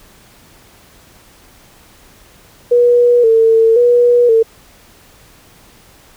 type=tone with vibrato; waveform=sine; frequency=466.8 Hz; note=A#4; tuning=2 cents sharp; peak=-6 dBFS; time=2.71-4.43 s; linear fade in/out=10 ms; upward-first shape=square; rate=0.95 Hz; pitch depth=61 cents each way; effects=pink hiss -45 dBFS RMS until 6.16 s